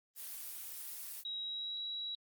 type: noise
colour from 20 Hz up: blue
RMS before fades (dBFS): -45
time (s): 0.15-1.24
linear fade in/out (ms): 50
type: tone with pitch glide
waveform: sine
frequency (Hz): 3837 to 3886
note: A#7 to B7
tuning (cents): +49 to -29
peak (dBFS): -38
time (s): 1.25-2.15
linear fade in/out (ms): 2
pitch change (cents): +22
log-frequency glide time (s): 1.41-1.81
effects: Opus 24 kbps